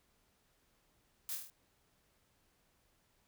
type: noise with echo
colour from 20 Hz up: blue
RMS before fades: -41 dBFS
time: 1.29-1.35 s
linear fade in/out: 0 ms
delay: 25 ms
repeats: 6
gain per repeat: -3 dB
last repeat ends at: 1.5 s
effects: pink hiss -74 dBFS RMS until 3.27 s